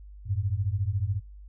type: beating tone pair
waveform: sine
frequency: 92 / 106 Hz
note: F#2 / G#2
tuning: -9 / +36 cents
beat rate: 14 Hz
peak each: -28 dBFS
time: 0.25-1.21 s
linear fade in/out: 50 ms
effects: noise-tail reverb RT60 0.2 s tail -24 dB re dry + added 50 Hz sine -43 dBFS peak until 1.48 s